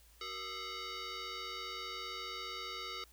sine tone with frequency modulation, 1226 Hz, D#6, 26 cents flat, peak -40 dBFS, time 0.21-3.04 s, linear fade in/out 2 ms, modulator 849 Hz, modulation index 4.5, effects added 56 Hz sine -62 dBFS peak until 3.12 s + white hiss -65 dBFS RMS until 3.12 s

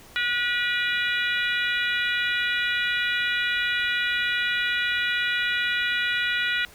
harmonic tone, 484.1 Hz, B4, 35 cents flat, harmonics 3 / 4 / 5 / 6 / 7 / 8, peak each -26 / -28 / -30 / -32 / -33 / -34 dBFS, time 0.16-6.65 s, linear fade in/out 0 ms, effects pink hiss -49 dBFS RMS until 6.74 s

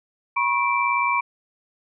sine tone cluster, 969 / 1087 / 2338 Hz, B5 / C#6 / D7, -33 / -34 / -8 cents, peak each -23 dBFS, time 0.36-1.21 s, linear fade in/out 10 ms, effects none

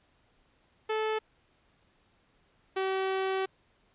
sawtooth tone pair in turn, 435.4 / 382 Hz, A4 / G4, -18 / -45 cents, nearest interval major second, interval 227 cents, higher first, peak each -24 / -24 dBFS, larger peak neither, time 0.89-1.19 / 2.76-3.46 s, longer second, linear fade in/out 10 ms, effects pink hiss -68 dBFS RMS until 3.94 s + resampled to 8000 Hz

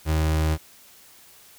35% pulse tone, 78.3 Hz, D#2, 11 cents sharp, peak -18 dBFS, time 0.05-0.58 s, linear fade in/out 50 ms, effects white hiss -51 dBFS RMS until 1.58 s

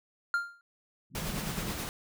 triangle tone with exponential decay, 1397 Hz, F6, in tune, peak -21 dBFS, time 0.34-0.61 s, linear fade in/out 1 ms, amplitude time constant 58 ms
white band-pass noise, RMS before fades -40 dBFS, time 1.1-1.73 s, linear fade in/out 50 ms, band 140 to 210 Hz, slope 48 dB/octave
pink noise with tremolo, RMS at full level -35 dBFS, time 1.15-1.89 s, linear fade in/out 0 ms, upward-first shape sine, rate 9.5 Hz, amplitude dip 35%
effects none

